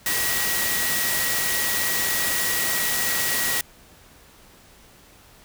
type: tone in noise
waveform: sine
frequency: 1914 Hz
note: A#6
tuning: 45 cents sharp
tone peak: -28 dBFS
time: 0.06-3.61 s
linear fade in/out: 2 ms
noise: white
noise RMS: -24 dBFS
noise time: 0.06-3.61 s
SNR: -7 dB
effects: pink hiss -51 dBFS RMS until 5.44 s